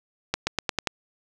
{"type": "accelerating click train", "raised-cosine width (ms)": 0.2, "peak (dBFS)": -6, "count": 6, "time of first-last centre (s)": [0.34, 0.872], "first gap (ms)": 130, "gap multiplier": 0.9, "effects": []}